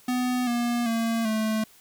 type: tone with pitch steps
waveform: square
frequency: 249.8 / 238.8 / 228.3 / 218.2 Hz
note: B3 / A#3 / A#3 / A3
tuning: +20 / +42 / -36 / -14 cents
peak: -24 dBFS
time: 0.08-1.64 s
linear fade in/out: 5 ms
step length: 390 ms
effects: white hiss -55 dBFS RMS until 1.8 s